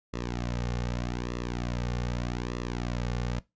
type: tone with flanger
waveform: sawtooth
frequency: 60.1 Hz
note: B1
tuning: 46 cents flat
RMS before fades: -32 dBFS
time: 0.13-3.4 s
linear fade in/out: 10 ms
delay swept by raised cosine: 1.3 to 3.1 ms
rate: 0.82 Hz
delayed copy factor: -0.75
effects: noise-tail reverb RT60 0.2 s tail -20 dB re dry + resampled to 16000 Hz